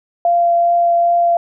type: tone with vibrato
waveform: sine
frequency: 689 Hz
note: F5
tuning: 24 cents flat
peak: -10 dBFS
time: 0.25-1.37 s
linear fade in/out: 2 ms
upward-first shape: triangle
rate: 2.5 Hz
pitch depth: 9 cents each way
effects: none